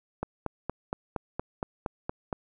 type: click train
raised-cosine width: 1 ms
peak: -16 dBFS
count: 10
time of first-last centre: 0.23-2.328 s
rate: 4.29 Hz
effects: none